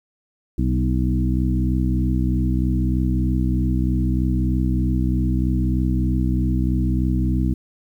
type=harmonic tone with a mistuned harmonic; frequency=63.2 Hz; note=B1; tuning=41 cents sharp; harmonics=1 / 2 / 3 / 4 / 5; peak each=-20 / -23 / -25 / -26 / -27 dBFS; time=0.58-7.54 s; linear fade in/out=5 ms; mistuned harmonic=4; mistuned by=-17 cents; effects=9-bit